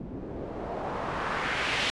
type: noise with low-pass filter sweep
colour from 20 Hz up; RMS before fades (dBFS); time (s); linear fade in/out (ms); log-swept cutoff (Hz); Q
white; -32; 0-1.9; 0; 250 to 3200; 1.4
effects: resampled to 24000 Hz